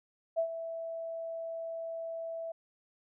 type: tone with ADSR envelope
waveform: sine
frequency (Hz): 659.3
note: E5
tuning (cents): 0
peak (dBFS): -25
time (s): 0.36-2.52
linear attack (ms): 28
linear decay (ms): 86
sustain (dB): -11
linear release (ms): 6
effects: none